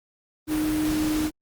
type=tone in noise; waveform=sine; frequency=307.6 Hz; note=D#4; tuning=20 cents flat; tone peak=-22 dBFS; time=0.47-1.31 s; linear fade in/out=50 ms; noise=pink; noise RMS=-32 dBFS; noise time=0.47-1.31 s; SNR=+7 dB; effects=Opus 32 kbps